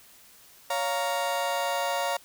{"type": "chord", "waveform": "35% pulse", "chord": "Bb minor", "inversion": "first", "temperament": "just", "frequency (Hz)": [559.4, 699.2, 932.3], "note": ["Db5", "F5", "Bb5"], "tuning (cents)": [16, 2, 0], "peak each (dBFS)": -29, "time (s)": [0.7, 2.17], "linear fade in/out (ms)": 5, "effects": ["white hiss -54 dBFS RMS until 2.24 s"]}